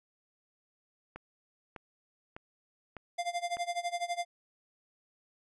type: click train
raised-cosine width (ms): 0.5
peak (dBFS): -28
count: 5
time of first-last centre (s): 1.16-3.57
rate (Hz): 1.66
type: tone with tremolo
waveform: square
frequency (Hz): 697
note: F5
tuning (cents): -4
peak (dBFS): -30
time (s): 3.18-4.25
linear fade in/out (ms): 10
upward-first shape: sine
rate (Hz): 12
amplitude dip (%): 90
effects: resampled to 22050 Hz